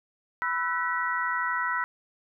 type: tone cluster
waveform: sine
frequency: 990 / 1324 / 1496 / 1940 Hz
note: B5 / E6 / F#6 / B6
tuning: +4 / +7 / +19 / -31 cents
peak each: -31 dBFS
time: 0.42-1.84 s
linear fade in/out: 0 ms
effects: none